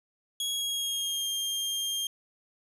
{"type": "tone with pitch glide", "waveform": "sawtooth", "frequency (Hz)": [3322, 3205], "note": ["G#7", "G7"], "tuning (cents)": [0, 38], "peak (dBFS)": -26, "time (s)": [0.4, 2.07], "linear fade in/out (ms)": 2, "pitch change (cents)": -62, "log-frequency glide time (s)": [0.51, 1.28], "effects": ["resampled to 32000 Hz", "11-bit"]}